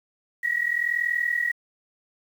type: tone pair together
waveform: sine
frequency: 1891.1 / 1932 Hz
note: A#6 / B6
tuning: +24 / -39 cents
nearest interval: unison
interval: 37 cents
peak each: -25 dBFS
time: 0.43-1.52 s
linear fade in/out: 10 ms
effects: 8-bit